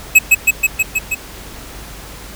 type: tone with echo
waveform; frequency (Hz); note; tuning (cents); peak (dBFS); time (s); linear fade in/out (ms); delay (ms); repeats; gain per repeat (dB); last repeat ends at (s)
square; 2568; E7; -46; -3; 0.15-0.19; 10; 160; 6; -2; 1.15
effects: added 50 Hz sine -36 dBFS peak until 2.35 s + pink hiss -34 dBFS RMS until 2.35 s